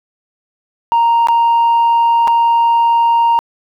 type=tone with dropouts; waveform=sine; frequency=931 Hz; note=A#5; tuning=2 cents flat; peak=-6 dBFS; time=0.92-3.39 s; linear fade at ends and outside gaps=0 ms; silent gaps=1.271-1.285 / 2.274-2.279 s; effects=tanh soft clip ceiling -7 dBFS + 8-bit